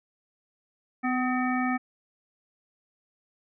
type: harmonic tone with a mistuned harmonic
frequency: 252.6 Hz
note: B3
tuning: 39 cents sharp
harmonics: 1 / 3 / 5 / 7 / 9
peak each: -26 / -31 / -33 / -34 / -36 dBFS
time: 1.03-1.78 s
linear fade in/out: 20 ms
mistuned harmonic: 7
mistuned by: +41 cents
effects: none